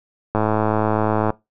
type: click train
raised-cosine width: 1 ms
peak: -5 dBFS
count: 104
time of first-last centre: 0.35-1.304 s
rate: 108 Hz
effects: noise-tail reverb RT60 0.2 s tail -21 dB re dry